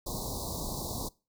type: band-stop noise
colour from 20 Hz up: pink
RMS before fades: -36 dBFS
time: 0.06-1.09 s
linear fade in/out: 10 ms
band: 1100 to 3800 Hz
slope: 96 dB/octave
effects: noise-tail reverb RT60 0.3 s tail -22 dB re dry